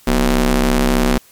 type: ring-modulated tone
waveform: sawtooth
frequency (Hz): 138.59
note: C#3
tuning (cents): 0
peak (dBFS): -5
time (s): 0.07-1.18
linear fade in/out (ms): 5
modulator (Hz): 101
effects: white hiss -48 dBFS RMS until 1.31 s + MP3 96 kbps